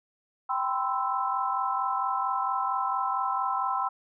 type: chord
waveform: sine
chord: C major seventh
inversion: second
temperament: equal with one note detuned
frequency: 784 / 1002.1 / 1046.5 / 1318.5 Hz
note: G5 / B5 / C6 / E6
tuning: 0 / +25 / 0 / 0 cents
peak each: -31 dBFS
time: 0.49-3.89 s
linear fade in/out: 10 ms
effects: none